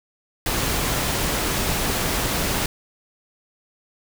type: noise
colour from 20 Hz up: pink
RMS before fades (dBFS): -23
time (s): 0.46-2.66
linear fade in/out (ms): 2
effects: none